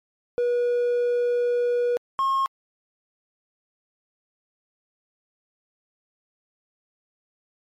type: tone pair in turn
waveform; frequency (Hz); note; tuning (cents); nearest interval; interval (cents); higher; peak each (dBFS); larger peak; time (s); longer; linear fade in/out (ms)
triangle; 484.1 / 1078.6; B4 / C#6; -35 / -48; octave + major second; 1387; second; -17; neither; 0.38-1.97 / 2.19-2.46; first; 0
effects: tanh soft clip ceiling -13 dBFS + MP3 64 kbps